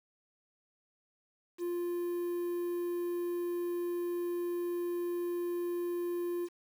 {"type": "tone with quantisation", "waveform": "triangle", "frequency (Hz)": 349.2, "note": "F4", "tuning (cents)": 0, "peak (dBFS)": -30, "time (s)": [1.58, 6.49], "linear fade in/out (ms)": 50, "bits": 9, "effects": []}